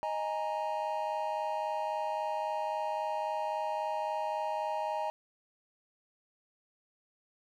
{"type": "chord", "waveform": "triangle", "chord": "D# suspended fourth", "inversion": "none", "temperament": "just", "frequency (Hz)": [622.3, 829.7, 933.4], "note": ["D#5", "G#5", "A#5"], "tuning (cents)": [0, -2, 2], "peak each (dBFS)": -34, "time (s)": [0.03, 5.1], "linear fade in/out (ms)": 0, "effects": []}